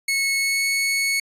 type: tone with pitch glide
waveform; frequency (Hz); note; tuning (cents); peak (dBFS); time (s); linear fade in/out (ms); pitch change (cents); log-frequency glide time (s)
sawtooth; 2195 to 2208; C#7 to C#7; -18 to -7; -16; 0.08-1.2; 5; +11; 0.37-0.64
effects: resampled to 32000 Hz